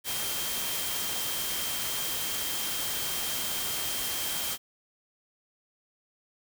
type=tone in noise; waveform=sine; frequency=3174 Hz; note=G7; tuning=21 cents sharp; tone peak=-38 dBFS; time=0.04-4.58 s; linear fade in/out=50 ms; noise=white; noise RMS=-32 dBFS; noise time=0.04-4.58 s; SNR=-9 dB; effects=none